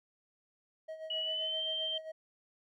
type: tone with tremolo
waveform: triangle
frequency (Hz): 635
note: D#5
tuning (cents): +35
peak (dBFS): -37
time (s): 0.88-2.12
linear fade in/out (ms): 10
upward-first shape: sine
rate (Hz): 7.6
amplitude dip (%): 65
type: tone with pitch glide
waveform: sine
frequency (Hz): 2930 to 3140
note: F#7 to G7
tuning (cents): -18 to +2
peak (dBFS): -33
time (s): 1.1-1.98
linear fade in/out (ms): 5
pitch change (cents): +120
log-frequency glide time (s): 1.2-1.63
effects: none